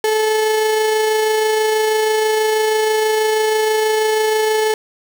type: tone with amplitude modulation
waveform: 35% pulse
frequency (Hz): 433.9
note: A4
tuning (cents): -24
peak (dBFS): -11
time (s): 0.04-4.74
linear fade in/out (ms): 2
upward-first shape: sine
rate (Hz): 26.2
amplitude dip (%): 25
effects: none